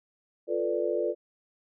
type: chord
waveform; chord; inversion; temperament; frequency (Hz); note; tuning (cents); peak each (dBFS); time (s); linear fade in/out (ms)
sine; B half-diminished seventh; second; equal; 349.2 / 440 / 493.9 / 587.3; F4 / A4 / B4 / D5; 0 / 0 / 0 / 0; -31; 0.47-1.15; 50
effects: none

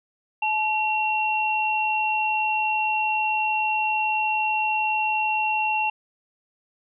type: tone pair together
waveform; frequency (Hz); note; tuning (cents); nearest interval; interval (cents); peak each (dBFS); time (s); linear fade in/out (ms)
sine; 861.2 / 2732; A5 / F7; -37 / -39; octave + minor sixth; 1998; -23 / -24; 0.42-5.9; 5
effects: none

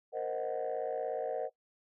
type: chord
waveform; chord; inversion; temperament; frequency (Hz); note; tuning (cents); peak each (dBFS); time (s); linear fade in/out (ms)
sine; C half-diminished seventh; third; equal; 466.2 / 523.3 / 622.3 / 740; Bb4 / C5 / Eb5 / Gb5; 0 / 0 / 0 / 0; -36 / -37 / -37 / -38; 0.12-1.5; 50
effects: noise-tail reverb RT60 0.1 s tail -18 dB re dry + tanh soft clip ceiling -27 dBFS

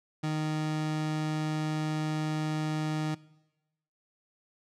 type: tone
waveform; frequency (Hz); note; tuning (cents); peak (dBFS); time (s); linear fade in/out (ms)
30% pulse; 154.6; D#3; -11; -26; 0.23-3.15; 10
effects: noise-tail reverb RT60 1.0 s tail -21 dB re dry + low-pass 7000 Hz 12 dB/octave

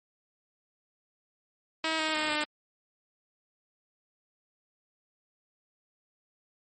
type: tone with pitch steps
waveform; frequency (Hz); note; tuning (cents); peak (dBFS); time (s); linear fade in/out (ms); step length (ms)
5% pulse; 319.9 / 313.7 / 307.6 / 301.6; D#4 / D#4 / D#4 / D4; +48 / +14 / -20 / +46; -16; 1.84-2.44; 2; 150
effects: MP3 32 kbps

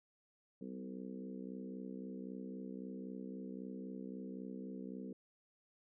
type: harmonic tone with a mistuned harmonic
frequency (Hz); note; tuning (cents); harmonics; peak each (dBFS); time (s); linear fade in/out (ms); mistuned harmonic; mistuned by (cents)
63.8; C2; -43; 3 / 4 / 5 / 6 / 7 / 8; -47 / -48 / -53 / -57 / -53 / -59; 0.61-5.13; 5; 3; +21
effects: none

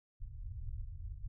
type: low-pass noise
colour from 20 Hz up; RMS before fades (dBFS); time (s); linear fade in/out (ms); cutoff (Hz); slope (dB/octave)
pink; -43; 0.2-1.28; 10; 110; 48
effects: none

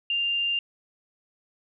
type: tone with frequency modulation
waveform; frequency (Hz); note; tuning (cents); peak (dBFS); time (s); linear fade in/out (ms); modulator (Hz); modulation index
sine; 2794; F7; 0; -23; 0.1-0.59; 2; 26.8; 0.23
effects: none

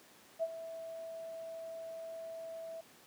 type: tone with ADSR envelope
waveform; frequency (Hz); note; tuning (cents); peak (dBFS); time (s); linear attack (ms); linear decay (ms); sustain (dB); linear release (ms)
sine; 656; E5; -9; -29; 0.39-2.81; 37; 44; -13; 7
effects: pink hiss -60 dBFS RMS until 3.06 s + high-pass 200 Hz 12 dB/octave

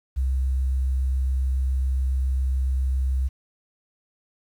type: tone with vibrato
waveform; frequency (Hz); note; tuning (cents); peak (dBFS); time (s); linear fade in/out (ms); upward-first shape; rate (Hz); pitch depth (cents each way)
sine; 65.41; C2; 0; -20; 0.16-3.29; 20; sine; 7.2; 8
effects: 9-bit

